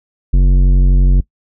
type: tone with tanh clipping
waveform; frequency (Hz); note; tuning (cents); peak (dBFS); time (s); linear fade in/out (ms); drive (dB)
sine; 46; F#1; -9; -8; 0.33-1.21; 10; 12
effects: noise-tail reverb RT60 0.1 s tail -21 dB re dry